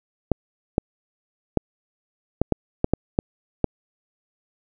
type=clicks; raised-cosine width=2 ms; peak=-4 dBFS; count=9; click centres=0.317 / 0.781 / 1.573 / 2.416 / 2.523 / 2.844 / 2.936 / 3.189 / 3.643 s; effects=none